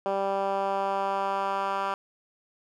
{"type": "tone with band-pass filter sweep", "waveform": "10% pulse", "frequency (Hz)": 196, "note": "G3", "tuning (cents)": 0, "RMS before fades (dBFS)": -28, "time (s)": [0.06, 1.94], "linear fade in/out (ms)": 0, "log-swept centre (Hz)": [610, 1200], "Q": 1.5, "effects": []}